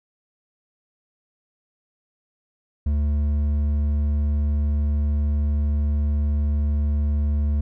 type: tone with hard clipping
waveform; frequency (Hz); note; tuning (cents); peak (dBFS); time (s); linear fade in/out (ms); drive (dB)
triangle; 73.42; D2; 0; -20; 2.86-7.61; 5; 9
effects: none